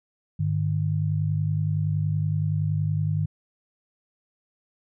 sine tone pair together, 101.7 / 152.38 Hz, G#2 / D#3, -36 / -36 cents, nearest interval perfect fifth, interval 700 cents, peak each -25 / -24 dBFS, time 0.39-3.26 s, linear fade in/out 10 ms, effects none

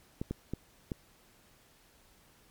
clicks, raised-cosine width 3 ms, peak -21 dBFS, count 4, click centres 0.215 / 0.31 / 0.536 / 0.918 s, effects pink hiss -63 dBFS RMS until 2.5 s + MP3 96 kbps

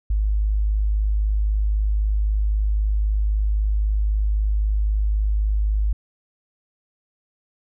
sine tone, 51.91 Hz, G#1, in tune, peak -17 dBFS, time 0.1-5.93 s, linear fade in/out 5 ms, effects none

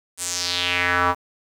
square tone with band-pass filter sweep, 88.7 Hz, F2, 27 cents sharp, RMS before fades -22 dBFS, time 0.17-1.15 s, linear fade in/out 50 ms, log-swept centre 9200 to 1000 Hz, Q 3, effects 8-bit

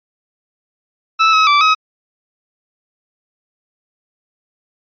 sawtooth tone with pitch steps, 1312 / 1282 / 1164 / 1272 Hz, E6 / E6 / D6 / D#6, -9 / -49 / -16 / +38 cents, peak -5 dBFS, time 1.19-1.75 s, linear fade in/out 20 ms, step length 140 ms, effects resampled to 11025 Hz

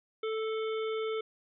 harmonic tone, 440 Hz, A4, in tune, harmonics 1 / 3 / 5 / 7 / 8, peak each -31 / -41 / -45 / -48 / -49 dBFS, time 0.23-1.21 s, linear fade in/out 5 ms, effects none

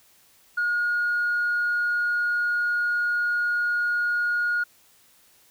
sine tone, 1436 Hz, F6, 48 cents sharp, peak -20 dBFS, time 0.57-4.64 s, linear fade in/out 10 ms, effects tanh soft clip ceiling -18 dBFS + white hiss -58 dBFS RMS until 5.5 s

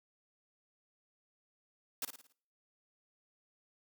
white noise with echo, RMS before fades -37 dBFS, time 2.02-2.05 s, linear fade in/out 2 ms, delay 55 ms, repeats 5, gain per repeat -7 dB, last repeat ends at 2.325 s, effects noise-tail reverb RT60 0.6 s tail -26 dB re dry + high-pass 200 Hz 12 dB/octave

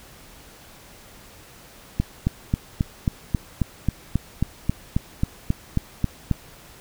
click train, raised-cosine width 5 ms, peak -7 dBFS, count 17, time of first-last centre 2-6.313 s, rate 3.71 Hz, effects pink hiss -47 dBFS RMS until 6.8 s

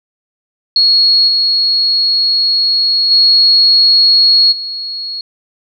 sine tone with level steps, 4322 Hz, C#8, 45 cents flat, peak -6 / -9 / -5 / -19 dBFS, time 0.76-5.21 s, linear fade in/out 2 ms, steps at 1.27 / 3.1 / 4.51 s, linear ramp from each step 20 ms, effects none

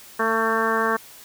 harmonic tone, 224.1 Hz, A3, 32 cents sharp, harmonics 1 / 2 / 3 / 4 / 5 / 6 / 7 / 8, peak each -29 / -25 / -30 / -29 / -24 / -30 / -26 / -30 dBFS, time 0.19-0.97 s, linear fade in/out 10 ms, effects white hiss -45 dBFS RMS until 1.24 s

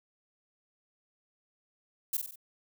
violet noise with echo, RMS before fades -30 dBFS, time 2.13-2.17 s, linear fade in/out 5 ms, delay 47 ms, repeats 4, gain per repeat -5 dB, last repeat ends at 2.358 s, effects none

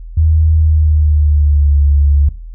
sine tone with pitch glide, 79.1 to 71.7 Hz, D#2 to D2, +29 to -41 cents, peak -7 dBFS, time 0.17-2.29 s, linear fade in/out 5 ms, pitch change -170 cents, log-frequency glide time 0.55-1.78 s, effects noise-tail reverb RT60 0.4 s tail -17 dB re dry + added 41 Hz sine -26 dBFS peak until 2.54 s

